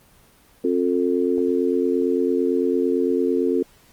harmonic tone, 88.9 Hz, F2, 31 cents sharp, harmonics 3 / 4 / 5, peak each -22 / -22 / -22 dBFS, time 0.64-3.63 s, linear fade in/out 5 ms, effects pink hiss -54 dBFS RMS until 3.92 s + Opus 24 kbps

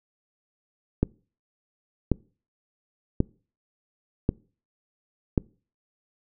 click train, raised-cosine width 3 ms, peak -7 dBFS, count 5, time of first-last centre 1.03-5.378 s, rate 0.92 Hz, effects noise-tail reverb RT60 0.4 s tail -25 dB re dry

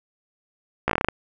slowing click train, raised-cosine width 0.5 ms, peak -5 dBFS, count 9, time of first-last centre 0.88-1.086 s, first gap 15 ms, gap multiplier 1.15, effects none

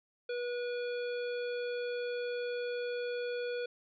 harmonic tone, 486.1 Hz, B4, 28 cents flat, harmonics 1 / 3 / 5 / 7 / 9, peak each -34 / -44 / -48 / -51 / -53 dBFS, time 0.29-3.66 s, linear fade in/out 5 ms, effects none

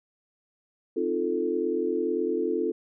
sine chord, F dominant seventh, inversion second, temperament equal, 261.6 / 311.1 / 349.2 / 440 Hz, C4 / Eb4 / F4 / A4, 0 / 0 / 0 / 0 cents, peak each -33 / -32 / -28 / -28 dBFS, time 0.96-2.72 s, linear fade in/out 10 ms, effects none

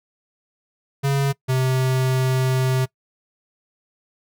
square tone pair in turn, 138.59 / 129.98 Hz, C#3 / C3, 0 / -11 cents, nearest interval minor second, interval 111 cents, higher first, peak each -18 dBFS, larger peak neither, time 1.03-1.33 / 1.48-2.86 s, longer second, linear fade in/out 20 ms, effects noise-tail reverb RT60 0.1 s tail -22 dB re dry

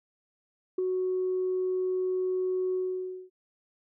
sine tone with ADSR envelope, 370 Hz, F#4, in tune, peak -21 dBFS, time 0.78-3.3 s, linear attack 7 ms, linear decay 7 ms, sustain -4 dB, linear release 560 ms, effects tanh soft clip ceiling -21 dBFS

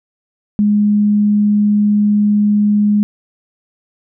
sine tone, 207.7 Hz, G#3, in tune, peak -9 dBFS, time 0.59-3.03 s, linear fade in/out 0 ms, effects none

